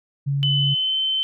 sine tone, 140.1 Hz, C#3, 19 cents sharp, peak -19 dBFS, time 0.26-0.75 s, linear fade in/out 20 ms
sine tone with pitch glide, 3016 to 3078 Hz, F#7 to G7, +32 to -32 cents, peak -19 dBFS, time 0.43-1.23 s, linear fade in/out 0 ms, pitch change +36 cents, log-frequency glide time 0.59-0.97 s
effects none

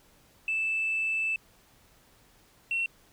sine tone pair in turn, 2637 / 2716 Hz, E7 / F7, 0 / -49 cents, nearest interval minor second, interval 51 cents, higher second, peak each -25 dBFS, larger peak neither, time 0.48-1.36 / 2.71-2.86 s, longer first, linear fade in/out 2 ms, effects tanh soft clip ceiling -22 dBFS + pink hiss -61 dBFS RMS until 3.12 s

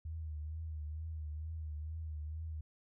sine tone with vibrato, 78 Hz, D#2, 5 cents sharp, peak -39 dBFS, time 0.05-2.61 s, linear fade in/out 5 ms, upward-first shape triangle, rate 2.2 Hz, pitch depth 73 cents each way, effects none

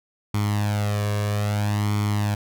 sawtooth tone with flanger, 103.83 Hz, G#2, in tune, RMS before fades -23 dBFS, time 0.34-2.35 s, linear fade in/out 5 ms, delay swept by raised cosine 0.9 to 1.8 ms, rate 0.61 Hz, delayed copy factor +0.7, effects none

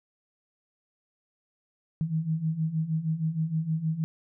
sine beating tone pair, 155.56 / 161.96 Hz, D#3 / E3, 0 / -30 cents, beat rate 6.4 Hz, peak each -31 / -27 dBFS, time 2.01-4.04 s, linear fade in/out 0 ms, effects none

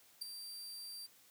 sawtooth tone with ADSR envelope, 4700 Hz, D8, 1 cent sharp, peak -33 dBFS, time 0.21-1.07 s, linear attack 12 ms, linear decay 6 ms, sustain -10 dB, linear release 17 ms, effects white hiss -65 dBFS RMS until 1.3 s + high-pass 80 Hz 12 dB/octave

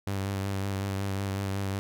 sawtooth tone with vibrato, 98 Hz, G2, in tune, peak -25 dBFS, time 0.07-1.79 s, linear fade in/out 0 ms, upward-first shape sine, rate 5.4 Hz, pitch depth 26 cents each way, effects none

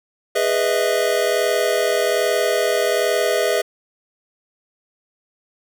square chord, E major seventh, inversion first, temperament just, 412 / 494.4 / 618.1 / 659.3 Hz, G#4 / B4 / D#5 / E5, -14 / +2 / -12 / 0 cents, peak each -23 dBFS, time 0.35-3.62 s, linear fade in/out 10 ms, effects none

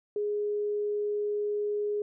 sine tone, 415.3 Hz, G#4, in tune, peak -27 dBFS, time 0.16-2.02 s, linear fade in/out 2 ms, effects none

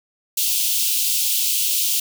white high-pass noise, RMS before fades -20 dBFS, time 0.37-2 s, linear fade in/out 5 ms, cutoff 2700 Hz, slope 48 dB/octave, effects none

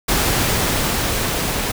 pink noise with level ramp, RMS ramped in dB -17 to -22 dBFS, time 0.08-1.72 s, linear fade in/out 10 ms, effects none

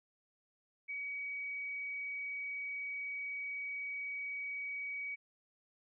sine tone, 2264 Hz, C#7, 36 cents sharp, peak -38 dBFS, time 0.88-5.16 s, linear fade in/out 20 ms, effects none

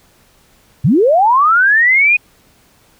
sine linear sweep, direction up, 105.2 to 2503 Hz, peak -7 dBFS, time 0.84-2.17 s, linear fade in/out 10 ms, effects pink hiss -51 dBFS RMS until 2.99 s

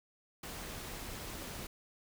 pink noise with amplitude modulation, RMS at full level -42 dBFS, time 0.43-1.67 s, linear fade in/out 5 ms, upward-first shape sine, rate 286 Hz, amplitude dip 45%, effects none

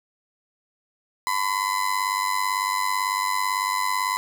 35% pulse tone with amplitude modulation, 1011 Hz, B5, 40 cents sharp, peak -17 dBFS, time 1.27-4.17 s, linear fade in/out 0 ms, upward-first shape sine, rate 98 Hz, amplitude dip 75%, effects none

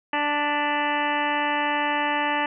harmonic tone with a mistuned harmonic, 293.7 Hz, D4, in tune, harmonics 1 / 2 / 3 / 4 / 5 / 6 / 7 / 8 / 9 / 10, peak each -31 / -32 / -25 / -32 / -37 / -29 / -32 / -37 / -33 / -35 dBFS, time 0.13-2.46 s, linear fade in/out 2 ms, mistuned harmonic 7, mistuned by -39 cents, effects none

